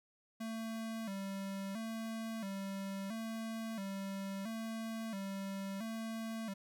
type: tone with vibrato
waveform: square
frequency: 209.3 Hz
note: G#3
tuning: 14 cents sharp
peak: -40 dBFS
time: 0.4-6.54 s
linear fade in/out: 10 ms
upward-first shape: square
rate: 0.74 Hz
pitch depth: 120 cents each way
effects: none